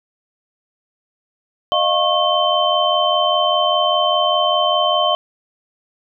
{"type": "tone cluster", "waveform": "sine", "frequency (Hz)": [615, 700, 1090, 3089], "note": ["D#5", "F5", "C#6", "G7"], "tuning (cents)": [-20, 4, -29, -26], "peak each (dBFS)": -19, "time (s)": [1.72, 5.15], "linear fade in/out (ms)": 0, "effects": []}